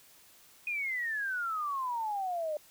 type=exponential sweep; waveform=sine; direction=down; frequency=2493 to 592 Hz; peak=-31 dBFS; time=0.67-2.57 s; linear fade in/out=2 ms; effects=white hiss -59 dBFS RMS until 2.7 s